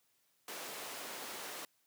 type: high-pass noise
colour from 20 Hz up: pink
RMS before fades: -45 dBFS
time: 0.48-1.65 s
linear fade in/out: 2 ms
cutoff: 410 Hz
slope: 12 dB/octave
effects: white hiss -75 dBFS RMS until 1.86 s + high-pass 80 Hz 12 dB/octave